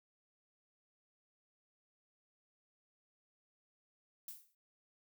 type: noise with exponential decay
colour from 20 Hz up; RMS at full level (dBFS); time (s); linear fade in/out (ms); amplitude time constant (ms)
violet; -44; 4.28-4.55; 2; 58
effects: noise-tail reverb RT60 0.2 s tail -23 dB re dry